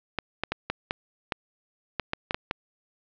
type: clicks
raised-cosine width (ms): 0.3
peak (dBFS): -10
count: 11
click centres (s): 0.187 / 0.436 / 0.52 / 0.7 / 0.909 / 1.322 / 1.997 / 2.134 / 2.309 / 2.345 / 2.511
effects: low-pass 4000 Hz 12 dB/octave